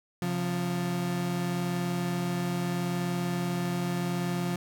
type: tone pair together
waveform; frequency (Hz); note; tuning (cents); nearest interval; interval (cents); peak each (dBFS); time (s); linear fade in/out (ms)
35% pulse; 134.8 / 175.56; C#3 / F3; -48 / +9; perfect fourth; 457; -33 / -27; 0.22-4.56; 2
effects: none